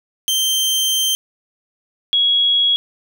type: tone pair in turn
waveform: sawtooth / sine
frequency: 3136 / 3326 Hz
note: G7 / G#7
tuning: 0 / +2 cents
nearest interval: minor second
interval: 102 cents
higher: second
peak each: -12 dBFS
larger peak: neither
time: 0.28-1.15 / 2.13-2.76 s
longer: first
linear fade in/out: 0 ms
effects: none